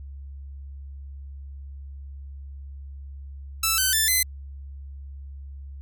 5% pulse tone with pitch steps, 1321 / 1526.2 / 1763.3 / 2037 Hz, E6 / G6 / A6 / C7, +3 / -47 / +3 / -47 cents, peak -9 dBFS, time 3.63-4.23 s, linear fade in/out 5 ms, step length 150 ms, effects added 69 Hz sine -36 dBFS peak until 5.81 s

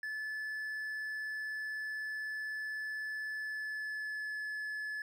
triangle tone with pitch glide, 1732 to 1719 Hz, A6 to A6, -28 to -41 cents, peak -35 dBFS, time 0.03-5.02 s, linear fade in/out 2 ms, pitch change -13 cents, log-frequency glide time 3.34-4.37 s, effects none

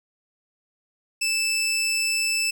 20% pulse tone, 2637 Hz, E7, in tune, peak -17 dBFS, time 1.21-2.51 s, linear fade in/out 10 ms, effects none

